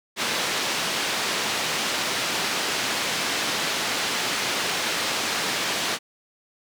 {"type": "band-pass noise", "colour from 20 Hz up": "white", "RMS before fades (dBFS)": -26, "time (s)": [0.16, 5.99], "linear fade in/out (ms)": 50, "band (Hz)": [160, 4500], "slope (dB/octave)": 12, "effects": []}